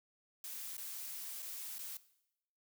blue noise with dropouts, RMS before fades -45 dBFS, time 0.44-1.97 s, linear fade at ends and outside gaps 1 ms, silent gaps 0.768-0.779 / 1.422-1.427 / 1.783-1.791 s, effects noise-tail reverb RT60 0.8 s tail -17 dB re dry

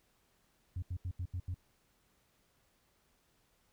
sine tone bursts, 89.5 Hz, F2, 43 cents sharp, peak -33 dBFS, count 6, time 0.76-1.544 s, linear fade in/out 5 ms, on 64 ms, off 80 ms, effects tanh soft clip ceiling -33 dBFS + pink hiss -73 dBFS RMS until 3.72 s

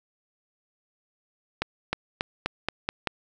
accelerating click train, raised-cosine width 0.3 ms, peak -9 dBFS, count 7, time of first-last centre 1.62-3.073 s, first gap 310 ms, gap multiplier 0.9, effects none

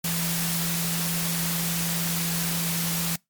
sine tone in noise, 168.6 Hz, E3, 39 cents sharp, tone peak -28 dBFS, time 0.04-3.16 s, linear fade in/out 5 ms, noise white, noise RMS -28 dBFS, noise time 0.04-3.16 s, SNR -3 dB, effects noise-tail reverb RT60 0.2 s tail -26 dB re dry + MP3 96 kbps

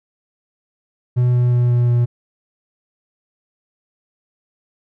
triangle tone with pitch steps, 123.47 / 122.69 / 121.91 / 121.14 / 120.37 Hz, B2 / B2 / B2 / B2 / B2, 0 / -11 / -22 / -33 / -44 cents, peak -10 dBFS, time 1.16-2.06 s, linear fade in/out 20 ms, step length 180 ms, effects none

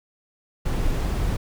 brown noise, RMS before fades -23 dBFS, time 0.65-1.37 s, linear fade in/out 10 ms, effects none

